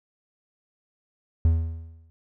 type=tone with exponential decay; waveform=triangle; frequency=81.7 Hz; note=E2; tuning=15 cents flat; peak=-12 dBFS; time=1.45-2.1 s; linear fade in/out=0 ms; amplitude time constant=140 ms; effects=none